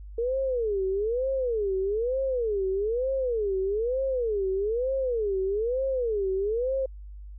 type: tone with vibrato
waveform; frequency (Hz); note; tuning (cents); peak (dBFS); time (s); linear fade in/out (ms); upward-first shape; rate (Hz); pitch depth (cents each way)
sine; 451; A4; +43; -24; 0.18-6.86; 5; sine; 1.1; 300
effects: added 50 Hz sine -39 dBFS peak until 7.38 s